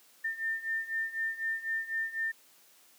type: beating tone pair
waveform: sine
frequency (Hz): 1800 / 1804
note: A6 / A6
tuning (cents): +39 / +43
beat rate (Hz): 4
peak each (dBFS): -36 / -33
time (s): 0.24-2.32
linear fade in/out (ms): 10
effects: white hiss -61 dBFS RMS until 2.98 s + high-pass 200 Hz 12 dB/octave